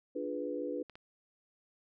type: chord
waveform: sine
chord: D diminished seventh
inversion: none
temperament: equal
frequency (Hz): 293.7 / 349.2 / 415.3 / 493.9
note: D4 / F4 / Ab4 / Cb5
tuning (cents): 0 / 0 / 0 / 0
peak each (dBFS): -39 / -42 / -42 / -38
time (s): 0.15-0.83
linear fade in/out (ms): 10
type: clicks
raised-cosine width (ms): 0.3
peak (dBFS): -34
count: 2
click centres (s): 0.897 / 0.955
effects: none